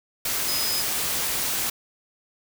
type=tone in noise; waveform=sine; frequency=5040 Hz; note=D#8; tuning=21 cents sharp; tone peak=-27 dBFS; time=0.48-0.82 s; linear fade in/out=5 ms; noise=white; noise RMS=-26 dBFS; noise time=0.25-1.7 s; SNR=-4 dB; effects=none